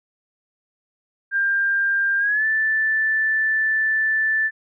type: tone with pitch glide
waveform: sine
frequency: 1595 to 1759.6 Hz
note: G6 to A6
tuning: +30 to 0 cents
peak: -17 dBFS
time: 1.31-4.51 s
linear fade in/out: 50 ms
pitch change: +170 cents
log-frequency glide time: 2.18-2.45 s
effects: none